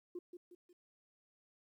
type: tone with echo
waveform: sine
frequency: 353.6 Hz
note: F4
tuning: 22 cents sharp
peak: -40 dBFS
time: 0.15-0.19 s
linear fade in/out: 5 ms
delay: 180 ms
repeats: 3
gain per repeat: -7 dB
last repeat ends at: 0.73 s
effects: tanh soft clip ceiling -37 dBFS + 13-bit